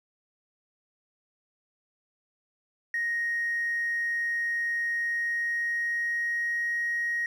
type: tone with pitch glide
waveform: triangle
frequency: 1871 to 1882.9 Hz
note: A#6 to A#6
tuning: +6 to +17 cents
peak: -23 dBFS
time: 2.94-7.26 s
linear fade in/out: 2 ms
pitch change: +11 cents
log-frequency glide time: 4.92-6.78 s
effects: tanh soft clip ceiling -23 dBFS